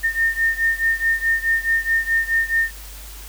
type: beating tone pair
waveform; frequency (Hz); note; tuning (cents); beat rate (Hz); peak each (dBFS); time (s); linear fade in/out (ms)
sine; 1819 / 1823.7; A#6 / A#6; -43 / -38; 4.7; -19 / -21; 0.03-2.71; 20
effects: added 50 Hz sine -36 dBFS peak until 3.28 s + white hiss -40 dBFS RMS until 3.28 s